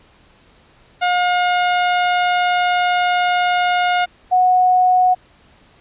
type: tone pair in turn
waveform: sawtooth / sine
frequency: 716 / 733.6 Hz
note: F5 / F#5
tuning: +43 / -15 cents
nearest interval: unison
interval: 42 cents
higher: second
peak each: -10 dBFS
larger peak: neither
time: 1.01-4.06 / 4.31-5.15 s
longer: first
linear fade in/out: 20 ms
effects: pink hiss -51 dBFS RMS until 5.8 s + resampled to 8000 Hz